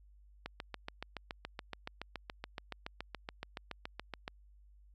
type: click train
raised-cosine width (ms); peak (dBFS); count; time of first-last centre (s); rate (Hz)
0.3; -24; 28; 0.46-4.279; 7.07
effects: added 50 Hz sine -58 dBFS peak until 4.94 s